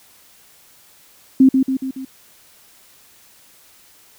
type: tone with echo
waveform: sine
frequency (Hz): 264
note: C4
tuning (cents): +16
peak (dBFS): -6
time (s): 1.4-1.49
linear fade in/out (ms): 5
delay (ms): 140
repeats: 4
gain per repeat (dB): -5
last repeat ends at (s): 2.05
effects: white hiss -50 dBFS RMS until 4.18 s